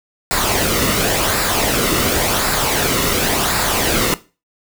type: noise with flanger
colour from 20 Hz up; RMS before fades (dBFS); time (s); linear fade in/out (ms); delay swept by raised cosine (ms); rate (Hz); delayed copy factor
pink; -17; 0.31-4.14; 0; 0.32 to 1.26; 0.92; -0.5
effects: noise-tail reverb RT60 0.3 s tail -17 dB re dry